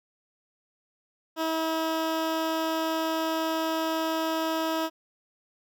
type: tone with notch filter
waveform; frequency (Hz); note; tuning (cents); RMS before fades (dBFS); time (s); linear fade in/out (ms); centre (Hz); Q
15% pulse; 321.9; E4; -41; -28; 1.36-4.9; 50; 8900; 1.4
effects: none